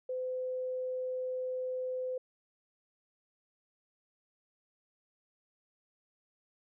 sine tone, 510 Hz, C5, 44 cents flat, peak -33 dBFS, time 0.09-2.18 s, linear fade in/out 5 ms, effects none

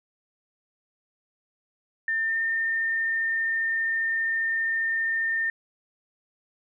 sine tone with pitch glide, 1800 to 1812.5 Hz, A6 to A#6, +39 to -49 cents, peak -23 dBFS, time 2.08-5.5 s, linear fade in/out 2 ms, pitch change +12 cents, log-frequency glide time 2.23-2.39 s, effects none

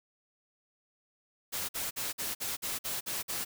white noise bursts, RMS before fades -35 dBFS, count 9, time 1.52-3.45 s, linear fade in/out 20 ms, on 170 ms, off 50 ms, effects none

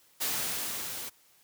white noise with level ramp, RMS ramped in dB -30 to -39 dBFS, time 0.2-1.1 s, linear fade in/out 20 ms, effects white hiss -63 dBFS RMS until 1.43 s + high-pass 80 Hz 12 dB/octave

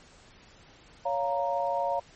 sine chord, Bb minor, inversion first, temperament just, 559.4 / 699.2 / 932.3 Hz, Db5 / F5 / Bb5, +16 / +2 / 0 cents, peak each -30 dBFS, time 1.05-2 s, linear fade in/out 10 ms, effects pink hiss -55 dBFS RMS until 2.15 s + MP3 32 kbps

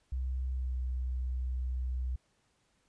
sine tone with pitch glide, 64.2 to 63.06 Hz, C2 to B1, -32 to +37 cents, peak -31 dBFS, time 0.12-2.16 s, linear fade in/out 5 ms, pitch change -31 cents, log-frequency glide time 0.54-0.75 s, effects pink hiss -73 dBFS RMS until 2.88 s + resampled to 22050 Hz

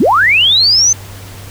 sine linear sweep, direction up, 164.81 to 6272 Hz, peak -6 dBFS, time 0-0.93 s, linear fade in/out 5 ms, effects added 98 Hz sine -30 dBFS peak until 1.5 s + pink hiss -34 dBFS RMS until 1.5 s

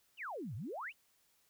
sine exponential two-way sweep, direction down then up, 3133 to 95.4 to 3133 Hz, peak -40 dBFS, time 0.17-0.93 s, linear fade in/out 50 ms, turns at 0.55 s, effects white hiss -73 dBFS RMS until 1.49 s

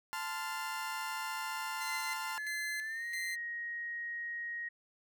30% pulse chord, F major, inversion first, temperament equal with one note detuned, 880 / 1033.9 / 1396.9 Hz, A5 / C6 / F6, 0 / -21 / 0 cents, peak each -38 / -39 / -39 dBFS, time 0.13-2.38 s, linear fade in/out 0 ms
sawtooth tone with tremolo, 2062 Hz, C7, 26 cents flat, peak -35 dBFS, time 1.8-3.36 s, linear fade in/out 20 ms, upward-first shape square, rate 1.5 Hz, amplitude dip 75%
sine tone with pitch glide, 1715 to 1881.1 Hz, A6 to A#6, -45 to +15 cents, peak -37 dBFS, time 2.37-4.69 s, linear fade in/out 10 ms, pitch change +160 cents, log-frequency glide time 2.78-3.06 s
effects none

